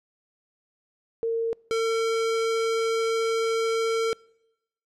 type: tone pair in turn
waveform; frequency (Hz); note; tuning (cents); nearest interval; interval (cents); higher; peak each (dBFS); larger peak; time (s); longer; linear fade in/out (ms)
sine / square; 457 / 452.3; A#4 / A4; -34 / +48; unison; 18; first; -23; neither; 1.23-1.53 / 1.71-4.13; second; 0
effects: noise-tail reverb RT60 0.9 s tail -26 dB re dry + low-pass 7000 Hz 12 dB/octave